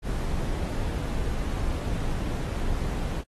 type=noise; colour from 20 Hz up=brown; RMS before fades=-28 dBFS; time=0.02-3.24 s; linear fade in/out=50 ms; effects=AAC 32 kbps